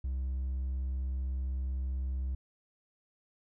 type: tone with hard clipping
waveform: sine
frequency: 65.41 Hz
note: C2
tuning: in tune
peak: -32 dBFS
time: 0.04-2.35 s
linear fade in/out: 5 ms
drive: 2 dB
effects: none